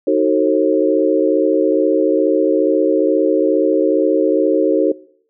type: chord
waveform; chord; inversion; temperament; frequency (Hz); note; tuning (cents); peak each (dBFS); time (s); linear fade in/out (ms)
sine; D# diminished seventh; none; just; 311.1 / 373.4 / 448 / 537.6; D#4 / F#4 / A4 / C5; 0 / +16 / +31 / +47; -17; 0.07-4.92; 5
effects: noise-tail reverb RT60 0.6 s tail -22 dB re dry